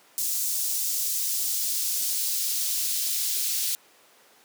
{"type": "noise with high-pass filter sweep", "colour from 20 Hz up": "white", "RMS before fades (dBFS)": -27, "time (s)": [0.18, 3.75], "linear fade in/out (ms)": 0, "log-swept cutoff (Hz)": [6200, 3900], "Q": 1, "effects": ["pink hiss -56 dBFS RMS until 4.44 s", "high-pass 400 Hz 12 dB/octave"]}